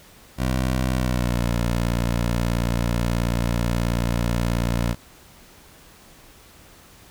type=tone with pitch glide; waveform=15% pulse; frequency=63.8 to 58.5 Hz; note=C2 to A#1; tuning=-43 to +7 cents; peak=-14 dBFS; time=0.37-4.96 s; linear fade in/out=50 ms; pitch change=-150 cents; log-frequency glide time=0.93-1.49 s; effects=pink hiss -49 dBFS RMS until 7.1 s